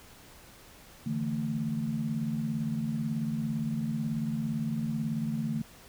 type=chord; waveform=sine; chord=D suspended second; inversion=none; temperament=equal with one note detuned; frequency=146.83 / 164.81 / 223.7 Hz; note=D3 / E3 / A3; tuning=0 / 0 / +29 cents; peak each=-34 / -36 / -31 dBFS; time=1.06-5.62 s; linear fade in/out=5 ms; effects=pink hiss -53 dBFS RMS until 5.88 s